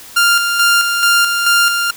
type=tone with tremolo; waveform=sawtooth; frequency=1396.9 Hz; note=F6; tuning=in tune; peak=-5 dBFS; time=0.16-1.91 s; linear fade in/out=10 ms; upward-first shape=square; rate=2.3 Hz; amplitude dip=45%; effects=white hiss -36 dBFS RMS until 1.96 s